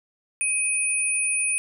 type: tone pair together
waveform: sine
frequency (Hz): 2518 / 9444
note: D#7 / D9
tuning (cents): +20 / +9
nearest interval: octave + major seventh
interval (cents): 2289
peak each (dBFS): -25 / -23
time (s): 0.41-1.58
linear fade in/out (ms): 0
effects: none